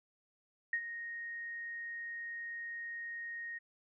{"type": "tone with ADSR envelope", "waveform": "sine", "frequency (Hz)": 1864.7, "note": "A#6", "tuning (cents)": 0, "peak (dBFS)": -29, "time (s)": [0.73, 3.59], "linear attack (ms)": 3, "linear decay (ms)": 68, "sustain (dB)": -11, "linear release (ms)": 17, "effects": []}